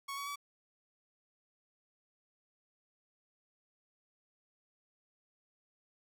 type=tone with pitch steps; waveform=sawtooth; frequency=1108.7 / 1126.1 / 1143.8 Hz; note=C#6 / C#6 / D6; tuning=0 / +27 / -46 cents; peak=-35 dBFS; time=0.08-0.359 s; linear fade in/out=10 ms; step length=93 ms; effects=none